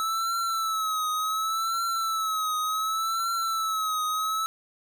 square tone with vibrato, 1305 Hz, E6, 18 cents flat, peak -26 dBFS, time 0-4.46 s, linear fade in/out 0 ms, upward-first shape triangle, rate 0.68 Hz, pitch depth 76 cents each way, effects none

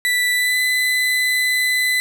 35% pulse tone with pitch glide, 1975.5 to 2008 Hz, B6 to B6, 0 to +28 cents, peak -14 dBFS, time 0.05-2 s, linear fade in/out 0 ms, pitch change +28 cents, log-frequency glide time 0.32-0.6 s, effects none

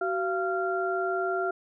sine tone cluster, 377.2 / 688 / 1383 Hz, F#4 / F5 / F6, +33 / -26 / -17 cents, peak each -29 / -30 / -31 dBFS, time 0.01-1.51 s, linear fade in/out 5 ms, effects none

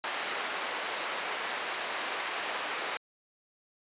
white band-pass noise, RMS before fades -35 dBFS, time 0.04-2.97 s, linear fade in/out 0 ms, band 460 to 2300 Hz, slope 12 dB/octave, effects resampled to 8000 Hz

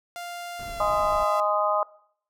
sawtooth tone with pitch glide, 698 to 673.1 Hz, F5 to E5, -1 to +36 cents, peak -30 dBFS, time 0.16-1.4 s, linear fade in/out 0 ms, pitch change -63 cents, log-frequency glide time 0.58-0.97 s
brown noise, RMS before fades -40 dBFS, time 0.59-1.24 s, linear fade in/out 5 ms
harmonic tone, 207.1 Hz, G#3, 5 cents flat, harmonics 3 / 4 / 5 / 6, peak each -25 / -28 / -28 / -26 dBFS, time 0.8-1.83 s, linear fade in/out 2 ms
effects noise-tail reverb RT60 0.6 s tail -20 dB re dry

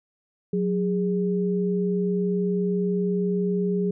sine tone pair together, 183 / 410.8 Hz, F#3 / G#4, -19 / -19 cents, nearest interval octave + major second, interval 1400 cents, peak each -23 / -25 dBFS, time 0.53-3.91 s, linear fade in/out 5 ms, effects none

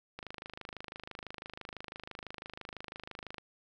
click train, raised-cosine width 0.3 ms, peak -26 dBFS, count 84, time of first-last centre 0.19-3.382 s, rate 26 Hz, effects none

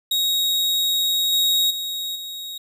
40% pulse tone with level steps, 3778 Hz, A#7, 22 cents sharp, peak -17 / -15 / -24 / -29 dBFS, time 0.11-2.58 s, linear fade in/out 5 ms, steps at 1.32 / 1.7 / 2.15 s, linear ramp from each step 10 ms, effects none

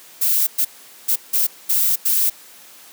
violet noise bursts at uneven times, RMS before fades -17 dBFS, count 6, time 0.21-0.47 / 0.58-0.65 / 1.08-1.16 / 1.33-1.47 / 1.69-1.96 / 2.05-2.3 s, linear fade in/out 10 ms, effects white hiss -44 dBFS RMS until 2.92 s + high-pass 200 Hz 12 dB/octave

